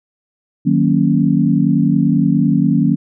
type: chord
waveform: sine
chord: D# minor seventh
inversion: none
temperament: equal with one note detuned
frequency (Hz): 155.56 / 185.96 / 233.1 / 277.2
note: D#3 / F#3 / A#3 / C#4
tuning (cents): 0 / +9 / 0 / 0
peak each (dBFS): -16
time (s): 0.65-2.96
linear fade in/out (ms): 20
effects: none